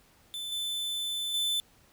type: tone with level steps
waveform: 45% pulse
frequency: 3520 Hz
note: A7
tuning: in tune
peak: -35 / -31 / -27 dBFS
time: 0.34-1.6 s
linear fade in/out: 0 ms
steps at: 0.52 / 1.34 s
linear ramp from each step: 2 ms
effects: pink hiss -62 dBFS RMS until 1.92 s